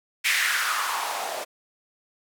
blue noise with band-pass filter sweep, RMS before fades -26 dBFS, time 0.24-1.45 s, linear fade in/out 20 ms, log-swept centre 2200 to 580 Hz, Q 3.5, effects none

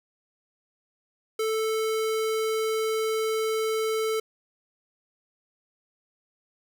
square tone, 440 Hz, A4, in tune, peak -25 dBFS, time 1.39-4.2 s, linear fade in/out 5 ms, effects none

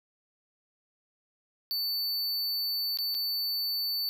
square tone with dropouts, 4500 Hz, C#8, 25 cents sharp, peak -29 dBFS, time 1.71-4.09 s, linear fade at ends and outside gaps 0 ms, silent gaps 2.973-2.987 / 3.144-3.149 s, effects none

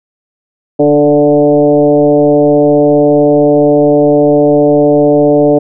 sine tone with frequency modulation, 440.2 Hz, A4, 1 cent sharp, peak -4 dBFS, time 0.79-5.59 s, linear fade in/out 10 ms, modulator 146 Hz, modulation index 1.4, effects none

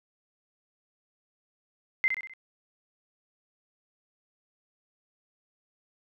sine tone with echo, 2077 Hz, C7, 13 cents flat, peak -20 dBFS, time 2.04-2.08 s, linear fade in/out 0 ms, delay 64 ms, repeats 4, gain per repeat -6 dB, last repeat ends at 2.336 s, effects none

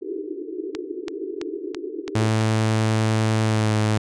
pink band-pass noise, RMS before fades -31 dBFS, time 0.01-2.29 s, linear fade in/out 10 ms, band 300 to 430 Hz, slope 96 dB/octave
click train, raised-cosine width 0.2 ms, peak -14 dBFS, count 6, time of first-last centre 0.75-2.411 s, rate 3.01 Hz
sawtooth tone with pitch glide, 110 to 107.49 Hz, A2 to A2, 0 to -40 cents, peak -14 dBFS, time 2.15-3.98 s, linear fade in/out 5 ms, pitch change -40 cents, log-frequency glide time 3.45-3.72 s
effects resampled to 22050 Hz

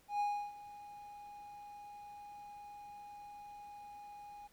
triangle tone with ADSR envelope, 823 Hz, G#5, 16 cents flat, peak -29 dBFS, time 0.08-4.48 s, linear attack 120 ms, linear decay 320 ms, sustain -18 dB, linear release 18 ms, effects pink hiss -68 dBFS RMS until 4.52 s

